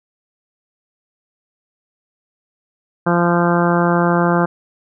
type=harmonic tone; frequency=172.9 Hz; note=F3; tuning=17 cents flat; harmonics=1 / 2 / 3 / 4 / 5 / 6 / 7 / 8 / 9; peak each=-16 / -19 / -21 / -22 / -23 / -24 / -24 / -25 / -26 dBFS; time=3.06-4.46 s; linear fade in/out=10 ms; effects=none